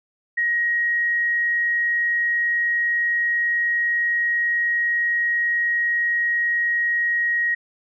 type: tone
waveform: sine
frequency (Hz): 1889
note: A#6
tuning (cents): +22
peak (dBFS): -18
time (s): 0.37-7.55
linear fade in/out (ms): 10
effects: none